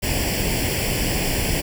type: noise with comb filter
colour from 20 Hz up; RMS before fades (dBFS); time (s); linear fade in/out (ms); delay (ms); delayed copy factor
pink; -22; 0.02-1.62; 20; 0.39; +0.8
effects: none